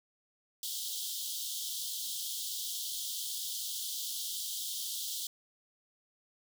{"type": "high-pass noise", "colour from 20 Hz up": "pink", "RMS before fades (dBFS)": -38, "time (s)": [0.63, 5.27], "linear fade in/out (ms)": 2, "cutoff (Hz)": 3100, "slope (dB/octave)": 96, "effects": []}